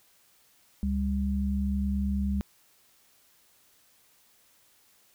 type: tone pair together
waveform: sine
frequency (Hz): 70.49 / 199.5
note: C#2 / G3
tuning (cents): +30 / +31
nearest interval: octave + tritone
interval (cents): 1801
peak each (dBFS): -28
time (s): 0.83-2.41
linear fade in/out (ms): 0
effects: white hiss -63 dBFS RMS until 5.14 s